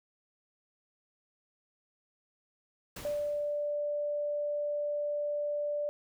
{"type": "noise with exponential decay", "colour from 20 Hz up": "pink", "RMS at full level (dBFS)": -42, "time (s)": [2.96, 3.75], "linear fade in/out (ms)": 5, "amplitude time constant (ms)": 170}
{"type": "tone", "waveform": "sine", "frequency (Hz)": 587.3, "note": "D5", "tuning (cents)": 0, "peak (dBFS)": -30, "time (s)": [3.05, 5.89], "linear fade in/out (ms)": 0}
{"effects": []}